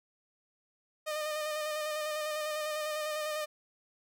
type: tone with vibrato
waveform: sawtooth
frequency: 610 Hz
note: D#5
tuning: 34 cents flat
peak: -29 dBFS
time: 1.06-3.46 s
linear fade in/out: 20 ms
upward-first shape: square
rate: 10 Hz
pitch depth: 22 cents each way
effects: none